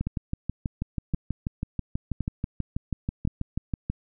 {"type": "two click trains", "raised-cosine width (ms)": 5, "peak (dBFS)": [-15, -15], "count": [25, 4], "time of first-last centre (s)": [[0.01, 3.9], [0.07, 3.275]], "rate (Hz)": [6.17, 0.936], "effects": []}